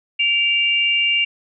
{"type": "tone pair together", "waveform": "sine", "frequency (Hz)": [2317, 2794], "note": ["D7", "F7"], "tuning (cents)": [-24, 0], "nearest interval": "minor third", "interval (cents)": 324, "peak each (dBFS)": [-20, -16], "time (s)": [0.19, 1.25], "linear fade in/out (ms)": 10, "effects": []}